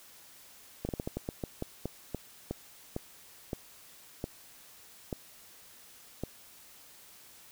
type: slowing click train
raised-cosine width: 2 ms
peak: -20 dBFS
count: 17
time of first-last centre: 0.85-6.236 s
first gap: 39 ms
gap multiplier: 1.25
effects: white hiss -55 dBFS RMS until 7.51 s